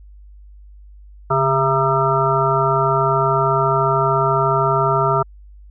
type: harmonic tone with a mistuned harmonic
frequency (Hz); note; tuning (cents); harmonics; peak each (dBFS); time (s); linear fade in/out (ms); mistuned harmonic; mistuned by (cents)
133.8; C3; +39; 1 / 3 / 5 / 7 / 9 / 10; -21 / -21 / -21 / -21 / -21 / -21; 1.3-5.23; 10; 1; +60
effects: added 50 Hz sine -39 dBFS peak until 5.7 s